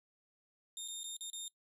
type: tone with dropouts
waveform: 20% pulse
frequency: 3659 Hz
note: A#7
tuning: 33 cents flat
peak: -36 dBFS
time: 0.77-1.48 s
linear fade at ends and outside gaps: 1 ms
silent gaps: 0.878-0.883 / 1.033-1.041 / 1.167-1.208 / 1.301-1.331 s
effects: noise-tail reverb RT60 0.1 s tail -19 dB re dry